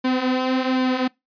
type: tone with flanger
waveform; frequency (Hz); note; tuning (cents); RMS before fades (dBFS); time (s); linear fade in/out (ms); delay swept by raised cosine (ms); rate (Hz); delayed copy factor
sawtooth; 257.3; C4; -29; -21; 0.04-1.08; 10; 1.5 to 7.3; 1.3; -0.6
effects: noise-tail reverb RT60 0.2 s tail -24 dB re dry + resampled to 11025 Hz